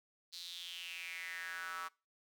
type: tone with high-pass filter sweep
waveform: square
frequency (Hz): 87.31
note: F2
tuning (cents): 0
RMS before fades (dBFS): -45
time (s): 0.32-1.89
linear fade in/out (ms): 20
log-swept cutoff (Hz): 4300 to 1200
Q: 5.8
effects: noise-tail reverb RT60 0.3 s tail -23 dB re dry